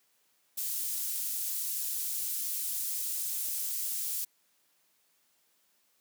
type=high-pass noise; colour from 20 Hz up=pink; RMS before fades=-34 dBFS; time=0.57-4.25 s; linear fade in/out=10 ms; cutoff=9700 Hz; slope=12 dB/octave; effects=white hiss -71 dBFS RMS until 6 s + high-pass 150 Hz 12 dB/octave